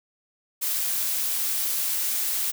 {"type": "noise", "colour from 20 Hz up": "blue", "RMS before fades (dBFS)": -26, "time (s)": [0.61, 2.52], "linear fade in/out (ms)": 20, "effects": []}